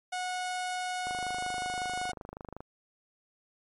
sawtooth tone, 731 Hz, F#5, 21 cents flat, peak -28 dBFS, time 0.12-2.12 s, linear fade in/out 10 ms
click train, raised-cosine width 1 ms, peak -27 dBFS, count 40, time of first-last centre 1.07-2.605 s, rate 25.4 Hz
effects MP3 48 kbps

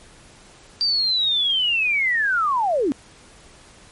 sine linear sweep, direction down, 4714 to 246.9 Hz, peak -17 dBFS, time 0.81-2.92 s, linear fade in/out 0 ms, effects pink hiss -48 dBFS RMS until 3.91 s + MP3 48 kbps

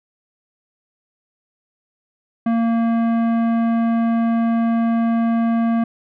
sine tone with tanh clipping, 230 Hz, A#3, 23 cents flat, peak -17 dBFS, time 2.46-5.84 s, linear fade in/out 5 ms, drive 14 dB, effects none

